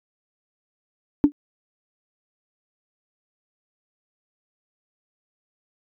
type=tone with exponential decay; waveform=sine; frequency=290.7 Hz; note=D4; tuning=18 cents flat; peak=-5 dBFS; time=1.24-1.32 s; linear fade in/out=0 ms; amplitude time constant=16 ms; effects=tanh soft clip ceiling -5 dBFS